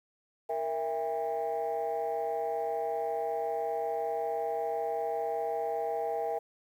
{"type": "chord", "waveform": "sine", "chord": "E diminished", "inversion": "second", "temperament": "equal with one note detuned", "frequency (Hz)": [466.2, 659.3, 804.6], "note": ["Bb4", "E5", "G5"], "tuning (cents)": [0, 0, 45], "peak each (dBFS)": -33, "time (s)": [0.49, 6.39], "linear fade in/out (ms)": 10, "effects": ["tanh soft clip ceiling -24 dBFS", "10-bit"]}